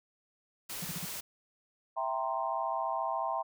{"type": "noise", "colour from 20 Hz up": "white", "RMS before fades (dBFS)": -40, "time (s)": [0.69, 1.21], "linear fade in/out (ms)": 10}
{"type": "tone bursts", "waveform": "sine", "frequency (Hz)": 169.4, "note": "E3", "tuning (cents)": 48, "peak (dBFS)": -36, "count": 4, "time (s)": [0.82, 1.051], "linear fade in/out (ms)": 5, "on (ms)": 27, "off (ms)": 41}
{"type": "chord", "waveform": "sine", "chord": "C dominant seventh", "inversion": "first", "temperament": "equal", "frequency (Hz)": [659.3, 784, 932.3, 1046.5], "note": ["E5", "G5", "Bb5", "C6"], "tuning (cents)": [0, 0, 0, 0], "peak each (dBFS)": -36, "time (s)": [1.96, 3.43], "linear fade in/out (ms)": 20}
{"effects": []}